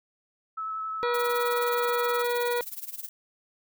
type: tone with vibrato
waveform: sine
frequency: 1301 Hz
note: E6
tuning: 23 cents flat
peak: -30 dBFS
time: 0.57-2.23 s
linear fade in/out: 10 ms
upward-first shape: sine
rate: 11 Hz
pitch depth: 12 cents each way
type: harmonic tone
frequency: 482.1 Hz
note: B4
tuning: 42 cents flat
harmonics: 1 / 2 / 3 / 4 / 5 / 7 / 8 / 9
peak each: -26 / -32 / -36 / -38 / -40 / -43 / -44 / -45 dBFS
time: 1.03-2.61 s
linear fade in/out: 0 ms
type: noise with tremolo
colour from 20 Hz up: violet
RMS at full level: -35 dBFS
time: 1.14-3.09 s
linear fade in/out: 2 ms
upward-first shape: sine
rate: 19 Hz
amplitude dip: 85%
effects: none